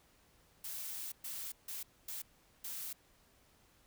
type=noise bursts at uneven times; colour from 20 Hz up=blue; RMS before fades=-43 dBFS; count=5; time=0.64-1.12 / 1.24-1.52 / 1.68-1.83 / 2.08-2.22 / 2.64-2.93 s; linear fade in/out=5 ms; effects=pink hiss -68 dBFS RMS until 3.86 s